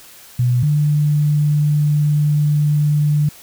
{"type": "tone pair in turn", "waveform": "sine", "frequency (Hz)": [123.47, 148.45], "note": ["B2", "D3"], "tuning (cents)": [0, 19], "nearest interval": "minor third", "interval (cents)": 319, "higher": "second", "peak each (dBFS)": -12, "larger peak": "neither", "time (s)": [[0.39, 0.63], [0.63, 3.29]], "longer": "second", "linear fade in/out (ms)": 5, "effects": ["white hiss -42 dBFS RMS until 3.42 s"]}